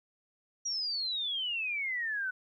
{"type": "exponential sweep", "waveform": "sine", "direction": "down", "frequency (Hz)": [5770, 1480], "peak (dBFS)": -31, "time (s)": [0.65, 2.31], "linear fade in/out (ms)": 10, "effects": ["12-bit"]}